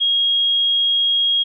sine tone, 3275 Hz, G#7, 25 cents flat, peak -14 dBFS, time 0-1.44 s, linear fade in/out 20 ms, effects none

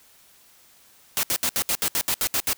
white noise bursts, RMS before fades -23 dBFS, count 11, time 1.17-2.531 s, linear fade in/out 0 ms, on 61 ms, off 69 ms, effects white hiss -55 dBFS RMS until 2.57 s

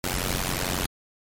pink noise with amplitude modulation, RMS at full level -23 dBFS, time 0.04-0.86 s, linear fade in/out 0 ms, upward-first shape sine, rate 91.2 Hz, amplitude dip 100%, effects MP3 64 kbps

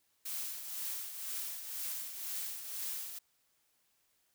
blue noise with tremolo, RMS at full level -38 dBFS, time 0.25-3.19 s, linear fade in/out 10 ms, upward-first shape triangle, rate 2 Hz, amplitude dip 60%, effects white hiss -75 dBFS RMS until 4.34 s

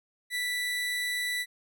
30% pulse tone, 1972 Hz, B6, 3 cents flat, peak -26 dBFS, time 0.3-1.46 s, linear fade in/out 50 ms, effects none

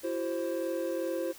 triangle tone cluster, 335.8 / 378.2 / 527 Hz, E4 / F#4 / C5, +32 / +38 / +12 cents, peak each -32 / -36 / -31 dBFS, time 0.03-1.33 s, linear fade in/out 20 ms, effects white hiss -51 dBFS RMS until 1.38 s

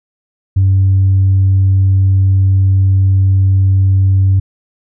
sine tone, 96 Hz, G2, 36 cents flat, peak -5 dBFS, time 0.56-4.4 s, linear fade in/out 10 ms, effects tanh soft clip ceiling -4 dBFS

